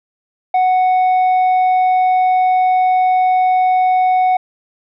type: tone with tanh clipping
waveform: sine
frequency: 740 Hz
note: F#5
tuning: in tune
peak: -11 dBFS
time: 0.54-4.37 s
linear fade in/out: 5 ms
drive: 4 dB
effects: none